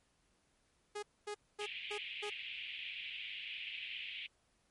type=tone bursts; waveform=sawtooth; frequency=415.3 Hz; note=G#4; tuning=in tune; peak=-36 dBFS; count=5; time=0.95-2.3 s; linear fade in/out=10 ms; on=78 ms; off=240 ms
type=band-pass noise; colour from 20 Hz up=pink; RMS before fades=-45 dBFS; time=1.6-4.27 s; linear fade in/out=10 ms; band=2300 to 3200 Hz; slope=48 dB/octave
effects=pink hiss -75 dBFS RMS until 4.7 s + MP3 48 kbps